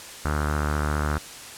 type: tone with low-pass filter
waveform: sawtooth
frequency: 74.6 Hz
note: D2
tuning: 28 cents sharp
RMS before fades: -25 dBFS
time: 0.25-1.18 s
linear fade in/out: 0 ms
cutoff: 1400 Hz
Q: 4.8
effects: white hiss -40 dBFS RMS until 1.57 s + low-pass 10000 Hz 12 dB/octave